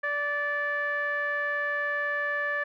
sawtooth tone with low-pass filter, 582 Hz, D5, 16 cents flat, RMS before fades -29 dBFS, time 0.03-2.64 s, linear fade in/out 10 ms, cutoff 1700 Hz, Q 7.5, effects none

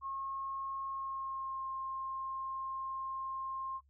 sine tone with pitch glide, 1082 to 1062.8 Hz, C#6 to C6, -42 to +27 cents, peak -37 dBFS, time 0.01-3.81 s, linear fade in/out 50 ms, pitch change -31 cents, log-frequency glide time 0.9-1.68 s, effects noise-tail reverb RT60 0.1 s tail -24 dB re dry + added 69 Hz sine -65 dBFS peak until 3.89 s

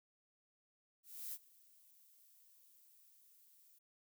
violet noise with ADSR envelope, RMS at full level -44 dBFS, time 1.03-3.79 s, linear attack 300 ms, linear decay 48 ms, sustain -23 dB, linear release 11 ms, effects none

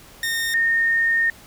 sawtooth / sine tone pair in turn, 1835 / 1835 Hz, A#6 / A#6, -28 / -28 cents, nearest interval unison, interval 0 cents, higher neither, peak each -18 / -16 dBFS, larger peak second, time 0.23-0.54 / 0.54-1.3 s, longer second, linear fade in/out 2 ms, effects pink hiss -46 dBFS RMS until 1.46 s

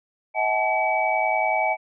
sine tone cluster, 640 / 751 / 861 / 2282 Hz, D#5 / F#5 / A5 / C#7, +49 / +26 / -38 / +50 cents, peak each -25 dBFS, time 0.34-1.77 s, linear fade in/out 50 ms, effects none

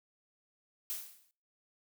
blue noise with exponential decay, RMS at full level -35 dBFS, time 0.9-1.31 s, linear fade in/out 0 ms, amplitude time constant 89 ms, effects noise-tail reverb RT60 0.5 s tail -25 dB re dry

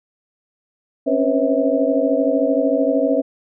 sine tone cluster, 267.8 / 280.9 / 490.8 / 541 / 647 Hz, C4 / C#4 / B4 / C#5 / E5, +40 / +23 / -11 / -42 / -32 cents, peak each -21 dBFS, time 1.06-3.22 s, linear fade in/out 20 ms, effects none

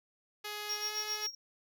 5% pulse tone with pitch glide, 418.6 to 424.2 Hz, G#4 to G#4, +14 to +37 cents, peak -27 dBFS, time 0.44-1.27 s, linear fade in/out 10 ms, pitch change +23 cents, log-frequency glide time 0.78-0.93 s
triangle tone with tremolo, 5588 Hz, F8, in tune, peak -31 dBFS, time 0.69-1.35 s, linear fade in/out 5 ms, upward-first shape sine, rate 7.5 Hz, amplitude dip 90%
effects none

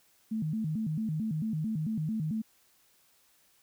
sine tone with vibrato, 185 Hz, F#3, in tune, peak -29 dBFS, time 0.31-2.42 s, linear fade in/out 10 ms, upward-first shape square, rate 4.5 Hz, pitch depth 300 cents each way, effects white hiss -66 dBFS RMS until 3.62 s

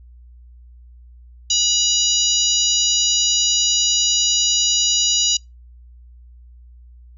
harmonic tone, 970 Hz, B5, 31 cents flat, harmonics 3 / 4 / 5 / 6 / 7, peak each -22 / -21 / -22 / -22 / -20 dBFS, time 1.5-5.37 s, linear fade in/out 5 ms, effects noise-tail reverb RT60 0.2 s tail -26 dB re dry + added 60 Hz sine -41 dBFS peak until 7.17 s

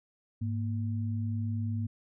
sine tone pair together, 103.83 / 233.1 Hz, G#2 / A#3, 0 / 0 cents, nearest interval octave + major second, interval 1400 cents, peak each -30 / -36 dBFS, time 0.41-1.87 s, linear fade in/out 10 ms, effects none

